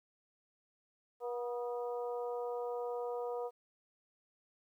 harmonic tone with a mistuned harmonic, 241.4 Hz, B3, 39 cents flat, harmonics 2 / 3 / 4 / 5, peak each -37 / -44 / -47 / -51 dBFS, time 1.2-3.51 s, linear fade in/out 50 ms, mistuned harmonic 5, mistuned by +40 cents, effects 12-bit

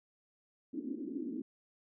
white band-pass noise, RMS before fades -40 dBFS, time 0.73-1.42 s, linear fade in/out 5 ms, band 240 to 320 Hz, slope 48 dB/octave, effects none

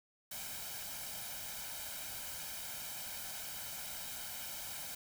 white noise with comb filter, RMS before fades -44 dBFS, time 0.31-4.95 s, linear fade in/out 5 ms, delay 1.3 ms, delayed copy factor +0.65, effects none

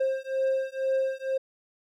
triangle beating tone pair, 530 / 532.1 Hz, C5 / C5, +22 / +29 cents, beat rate 2.1 Hz, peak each -26 dBFS, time 0-1.38 s, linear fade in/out 10 ms, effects none

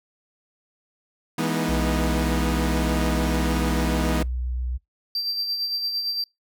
sawtooth chord, E major seventh, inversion none, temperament equal with one note detuned, 164.81 / 207.7 / 243.8 / 311.1 Hz, E3 / G#3 / B3 / D#4, 0 / 0 / -22 / 0 cents, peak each -23 / -26 / -23 / -25 dBFS, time 1.38-4.23 s, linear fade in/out 5 ms
sine tone with vibrato, 61.9 Hz, B1, 5 cents sharp, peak -24 dBFS, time 1.68-4.78 s, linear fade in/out 20 ms, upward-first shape sine, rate 7.6 Hz, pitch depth 11 cents each way
triangle tone with tremolo, 4699 Hz, D8, in tune, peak -21 dBFS, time 5.15-6.24 s, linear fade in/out 2 ms, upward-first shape sine, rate 8.8 Hz, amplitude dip 45%
effects noise-tail reverb RT60 0.2 s tail -26 dB re dry

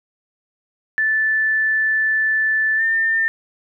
sine tone with pitch glide, 1755 to 1802.3 Hz, A6 to A6, -5 to +41 cents, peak -15 dBFS, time 0.98-3.28 s, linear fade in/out 0 ms, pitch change +46 cents, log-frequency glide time 2.77-2.82 s, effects none

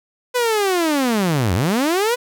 sawtooth linear two-way sweep, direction down then up, 504 to 81.8 to 504 Hz, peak -12 dBFS, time 0.34-2.16 s, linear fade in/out 20 ms, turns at 1.54 s, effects none

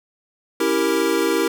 square chord, C# diminished seventh, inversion none, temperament equal, 277.2 / 329.6 / 392 / 466.2 Hz, C#4 / E4 / G4 / Bb4, 0 / 0 / 0 / 0 cents, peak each -28 / -22 / -23 / -23 dBFS, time 0.6-1.48 s, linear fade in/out 5 ms, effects none

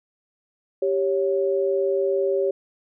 sine tone pair together, 392 / 554.4 Hz, G4 / C#5, 0 / 0 cents, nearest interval tritone, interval 600 cents, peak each -21 / -23 dBFS, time 0.82-2.51 s, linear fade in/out 5 ms, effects none

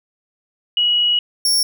sine / sawtooth tone pair in turn, 2913 / 5486 Hz, F#7 / F8, -28 / -32 cents, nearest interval major seventh, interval 1096 cents, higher second, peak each -13 / -11 dBFS, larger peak second, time 0.77-1.19 / 1.45-1.63 s, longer first, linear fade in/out 2 ms, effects none

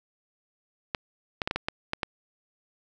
clicks, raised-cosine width 0.3 ms, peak -11 dBFS, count 8, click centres 0.948 / 1.418 / 1.475 / 1.511 / 1.56 / 1.685 / 1.934 / 2.032 s, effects none

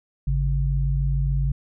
sine tone pair together, 51.73 / 138.59 Hz, G#1 / C#3, -6 / 0 cents, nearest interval octave + perfect fourth, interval 1706 cents, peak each -21 / -23 dBFS, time 0.27-1.52 s, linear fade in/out 5 ms, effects none

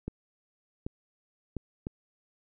clicks, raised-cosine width 3 ms, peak -21 dBFS, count 4, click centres 0.08 / 0.865 / 1.567 / 1.869 s, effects none

